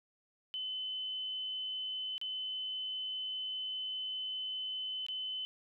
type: tone with dropouts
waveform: sine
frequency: 3035 Hz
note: F#7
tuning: 43 cents sharp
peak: -36 dBFS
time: 0.54-5.45 s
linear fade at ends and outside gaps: 0 ms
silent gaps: 2.18-2.214 / 5.065-5.085 s
effects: none